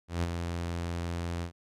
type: tone with ADSR envelope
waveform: sawtooth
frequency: 85.6 Hz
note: F2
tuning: 34 cents flat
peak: -22 dBFS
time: 0.08-1.52 s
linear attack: 150 ms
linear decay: 26 ms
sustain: -6 dB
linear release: 93 ms
effects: low-pass 9000 Hz 12 dB/octave